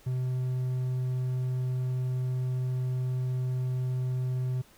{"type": "tone", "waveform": "triangle", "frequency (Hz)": 127.5, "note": "C3", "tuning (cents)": -44, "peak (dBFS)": -25, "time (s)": [0.06, 4.62], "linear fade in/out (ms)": 10, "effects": ["pink hiss -58 dBFS RMS until 4.77 s"]}